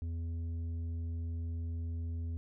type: tone with tanh clipping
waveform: triangle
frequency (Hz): 83.4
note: E2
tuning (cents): +21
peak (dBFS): -36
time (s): 0.02-2.37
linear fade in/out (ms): 0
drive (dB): 11
effects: none